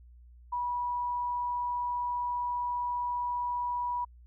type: tone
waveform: sine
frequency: 975 Hz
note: B5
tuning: 23 cents flat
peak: -29 dBFS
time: 0.52-4.05 s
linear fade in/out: 10 ms
effects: added 60 Hz sine -51 dBFS peak until 4.26 s